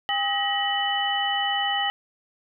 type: tone cluster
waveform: sine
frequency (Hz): 804 / 1267 / 1907 / 2989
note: G5 / D#6 / A#6 / F#7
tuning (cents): +44 / +31 / +39 / +17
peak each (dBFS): -26 / -34 / -28 / -26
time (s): 0.09-1.9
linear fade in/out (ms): 0
effects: none